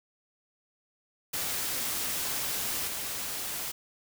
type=noise with level steps; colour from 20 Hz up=white; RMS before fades=-32 / -35 dBFS; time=1.33-3.72 s; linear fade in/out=10 ms; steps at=2.87 s; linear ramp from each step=10 ms; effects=none